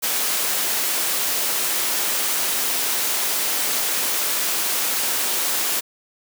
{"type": "high-pass noise", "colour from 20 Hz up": "white", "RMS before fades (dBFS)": -22, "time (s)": [0.02, 5.81], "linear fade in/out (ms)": 20, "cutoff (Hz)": 260, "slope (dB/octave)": 12, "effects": []}